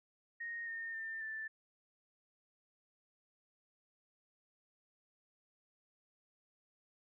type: tone with pitch steps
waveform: sine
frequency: 1862 / 1829 / 1796.5 / 1764.6 Hz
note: A#6 / A#6 / A6 / A6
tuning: -2 / -33 / +36 / +5 cents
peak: -40 dBFS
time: 0.4-1.48 s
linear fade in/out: 10 ms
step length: 270 ms
effects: none